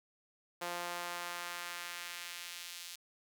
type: tone with high-pass filter sweep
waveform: sawtooth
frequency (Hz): 174.6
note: F3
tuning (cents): 0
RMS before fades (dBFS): -43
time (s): 0.61-2.96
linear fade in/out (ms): 10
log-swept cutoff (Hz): 620 to 3800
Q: 0.94
effects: none